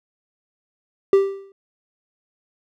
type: tone with exponential decay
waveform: triangle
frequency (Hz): 392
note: G4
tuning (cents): 0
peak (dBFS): -6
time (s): 1.13-1.52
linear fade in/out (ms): 2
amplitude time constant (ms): 83
effects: none